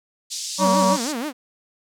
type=band-pass noise; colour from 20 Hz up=pink; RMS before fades=-30 dBFS; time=0.3-1.13 s; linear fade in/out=20 ms; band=4300 to 7900 Hz; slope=24 dB/octave
type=tone with vibrato; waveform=sawtooth; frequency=265.4 Hz; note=C4; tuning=25 cents sharp; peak=-21 dBFS; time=0.58-1.33 s; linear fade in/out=50 ms; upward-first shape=sine; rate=6.2 Hz; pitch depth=270 cents each way
type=harmonic tone; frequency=189.9 Hz; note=F#3; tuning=45 cents sharp; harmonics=1 / 3 / 5 / 6; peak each=-20 / -20 / -20 / -23 dBFS; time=0.58-0.98 s; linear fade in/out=50 ms
effects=none